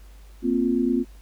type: chord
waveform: sine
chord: Bb suspended second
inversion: none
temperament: equal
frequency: 233.1 / 261.6 / 349.2 Hz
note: Bb3 / C4 / F4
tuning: 0 / 0 / 0 cents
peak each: -24 / -22 / -25 dBFS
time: 0.42-1.05 s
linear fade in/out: 50 ms
effects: added 50 Hz sine -43 dBFS peak until 1.21 s + pink hiss -57 dBFS RMS until 1.21 s